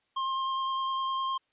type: tone with vibrato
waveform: square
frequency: 1062 Hz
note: C6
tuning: 25 cents sharp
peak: -29 dBFS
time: 0.16-1.38 s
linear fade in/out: 10 ms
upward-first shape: square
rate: 9.8 Hz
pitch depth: 8 cents each way
effects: white hiss -74 dBFS RMS until 1.52 s + resampled to 8000 Hz